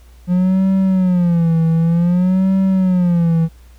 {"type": "tone with vibrato", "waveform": "triangle", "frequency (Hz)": 176.8, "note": "F3", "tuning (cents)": 22, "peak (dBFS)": -9, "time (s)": [0.27, 3.49], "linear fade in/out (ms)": 50, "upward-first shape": "sine", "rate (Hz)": 0.54, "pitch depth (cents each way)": 140, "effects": ["added 60 Hz sine -40 dBFS peak until 3.78 s", "pink hiss -53 dBFS RMS until 3.78 s"]}